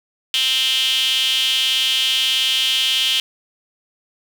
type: tone with high-pass filter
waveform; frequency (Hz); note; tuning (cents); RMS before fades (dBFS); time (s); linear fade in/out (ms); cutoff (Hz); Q
sawtooth; 261.6; C4; 0; -18; 0.34-3.2; 0; 3100; 7.8
effects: none